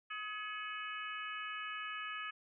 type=harmonic tone with a mistuned harmonic; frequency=422.8 Hz; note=G#4; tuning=31 cents sharp; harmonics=3 / 4 / 5 / 6 / 7; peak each=-44 / -45 / -50 / -47 / -49 dBFS; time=0.1-2.31 s; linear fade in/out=10 ms; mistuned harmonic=5; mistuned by=+67 cents; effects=none